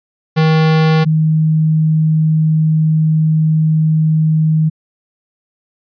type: tone pair in turn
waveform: square / sine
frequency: 158.2 / 157.2 Hz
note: D#3 / D#3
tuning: +29 / +18 cents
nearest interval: unison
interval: 11 cents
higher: first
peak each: -9 dBFS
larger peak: neither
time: 0.36-1.05 / 1.05-4.7 s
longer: second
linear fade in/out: 20 ms
effects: resampled to 11025 Hz